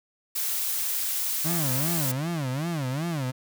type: noise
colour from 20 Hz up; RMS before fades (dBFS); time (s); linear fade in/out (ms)
blue; -28; 0.35-2.12; 10
type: tone with vibrato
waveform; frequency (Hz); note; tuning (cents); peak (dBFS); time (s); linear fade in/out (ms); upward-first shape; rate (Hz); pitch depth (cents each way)
35% pulse; 148; D3; +14; -25; 1.44-3.32; 20; sine; 2.6; 270
effects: none